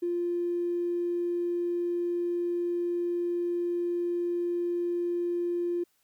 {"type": "tone with tanh clipping", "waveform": "triangle", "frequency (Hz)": 348.1, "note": "F4", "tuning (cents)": -6, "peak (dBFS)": -26, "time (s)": [0.02, 5.84], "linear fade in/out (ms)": 10, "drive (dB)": 2, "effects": ["white hiss -71 dBFS RMS until 6.03 s"]}